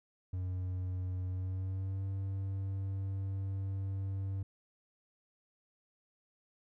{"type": "tone with pitch glide", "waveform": "triangle", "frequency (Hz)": [91.9, 96.97], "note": ["F#2", "G2"], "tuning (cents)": [-11, -18], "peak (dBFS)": -32, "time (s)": [0.33, 4.43], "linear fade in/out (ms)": 5, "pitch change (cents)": 93, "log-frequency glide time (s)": [1.27, 2.04], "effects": []}